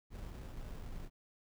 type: noise with sample-and-hold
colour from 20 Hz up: brown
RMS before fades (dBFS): -45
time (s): 0.1-1.1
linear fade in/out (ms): 50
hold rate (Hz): 2100
effects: none